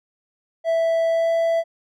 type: tone with pitch glide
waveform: triangle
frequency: 659.3 to 663.5 Hz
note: E5 to E5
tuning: 0 to +11 cents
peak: -15 dBFS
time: 0.64-1.64 s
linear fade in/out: 50 ms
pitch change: +11 cents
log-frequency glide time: 1.09-1.3 s
effects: none